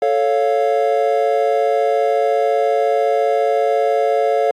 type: chord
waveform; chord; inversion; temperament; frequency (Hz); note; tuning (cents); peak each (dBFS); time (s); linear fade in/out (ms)
triangle; A augmented; none; equal; 440 / 554.4 / 698.5; A4 / C#5 / E#5; 0 / 0 / 0; -16; 0.02-4.51; 2
effects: AAC 48 kbps